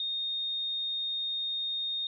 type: tone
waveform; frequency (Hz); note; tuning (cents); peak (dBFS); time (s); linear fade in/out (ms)
sine; 3690; A#7; -18; -30; 0-2.07; 2
effects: none